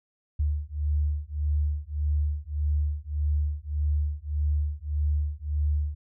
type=beating tone pair; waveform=sine; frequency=73.42 / 75.12 Hz; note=D2 / D2; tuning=0 / +40 cents; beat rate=1.7 Hz; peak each=-27 dBFS; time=0.39-5.95 s; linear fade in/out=10 ms; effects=none